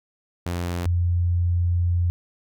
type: tone pair in turn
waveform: sawtooth / sine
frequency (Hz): 87.31 / 87.31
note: F2 / F2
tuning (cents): 0 / 0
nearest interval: unison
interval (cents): 0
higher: neither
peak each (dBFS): -21 / -18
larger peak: second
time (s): 0.46-0.86 / 0.86-2.1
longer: second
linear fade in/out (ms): 0
effects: none